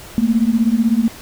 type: beating tone pair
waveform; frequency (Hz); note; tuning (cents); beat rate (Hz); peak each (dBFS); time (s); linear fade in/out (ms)
sine; 220 / 236; A3 / A#3; 0 / +22; 16; -15; 0.18-1.08; 0
effects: pink hiss -37 dBFS RMS until 1.21 s